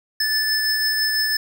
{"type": "tone pair together", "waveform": "square", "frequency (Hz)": [1746, 5232], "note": ["A6", "E8"], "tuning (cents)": [-14, -14], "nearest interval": "octave + perfect fifth", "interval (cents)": 1900, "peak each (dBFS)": -22, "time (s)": [0.2, 1.37], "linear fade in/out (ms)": 5, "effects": []}